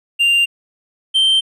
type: tone pair in turn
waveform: triangle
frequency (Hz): 2788 / 3129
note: F7 / G7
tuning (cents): -4 / -4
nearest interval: major second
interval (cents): 200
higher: second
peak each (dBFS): -9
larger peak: neither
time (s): 0.19-0.46 / 1.14-1.41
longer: neither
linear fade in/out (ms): 20
effects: resampled to 32000 Hz